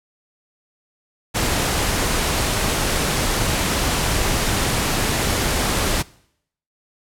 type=noise; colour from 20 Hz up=pink; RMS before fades=-20 dBFS; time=1.34-6.03 s; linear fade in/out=20 ms; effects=noise-tail reverb RT60 0.7 s tail -22 dB re dry + low-pass 12000 Hz 12 dB/octave